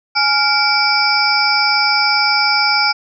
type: tone cluster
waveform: sine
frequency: 836 / 1396 / 2309 / 4793 / 5290 Hz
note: G#5 / F6 / D7 / D8 / E8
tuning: +11 / -1 / -30 / +34 / +5 cents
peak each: -18 dBFS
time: 0.15-2.93 s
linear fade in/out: 20 ms
effects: none